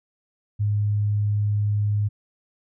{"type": "tone", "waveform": "sine", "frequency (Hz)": 103.83, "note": "G#2", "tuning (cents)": 0, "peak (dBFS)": -19, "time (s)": [0.59, 2.09], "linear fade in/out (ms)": 20, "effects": []}